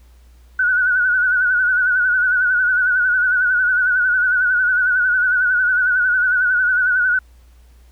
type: tone with vibrato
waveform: sine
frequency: 1480 Hz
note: F#6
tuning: in tune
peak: -13 dBFS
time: 0.59-7.19 s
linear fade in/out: 5 ms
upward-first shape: sine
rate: 11 Hz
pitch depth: 61 cents each way
effects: added 60 Hz sine -44 dBFS peak until 7.91 s + pink hiss -58 dBFS RMS until 7.91 s